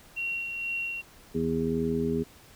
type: tone with tremolo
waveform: sine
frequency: 2743 Hz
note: F7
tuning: 32 cents flat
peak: -28 dBFS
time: 0.16-1.02 s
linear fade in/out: 20 ms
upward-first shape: sine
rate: 2.1 Hz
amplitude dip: 40%
type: harmonic tone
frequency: 81.7 Hz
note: E2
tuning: 15 cents flat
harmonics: 1 / 2 / 3 / 4 / 5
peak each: -39 / -32 / -29 / -38 / -29 dBFS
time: 1.34-2.24 s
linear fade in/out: 20 ms
effects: pink hiss -54 dBFS RMS until 2.55 s